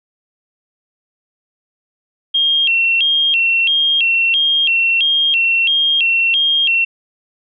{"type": "tone with vibrato", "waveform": "sine", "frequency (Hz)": 2960, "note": "F#7", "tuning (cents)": 0, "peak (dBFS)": -11, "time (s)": [2.34, 6.85], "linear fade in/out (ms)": 10, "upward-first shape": "square", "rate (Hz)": 1.5, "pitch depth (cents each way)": 150, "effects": []}